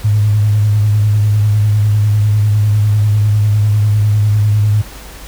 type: tone with vibrato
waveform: sine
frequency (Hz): 105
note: G#2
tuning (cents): +19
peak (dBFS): -8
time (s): 0.04-4.82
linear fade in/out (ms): 10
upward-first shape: sine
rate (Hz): 10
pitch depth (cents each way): 35
effects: added 50 Hz sine -33 dBFS peak until 5.27 s + pink hiss -34 dBFS RMS until 5.27 s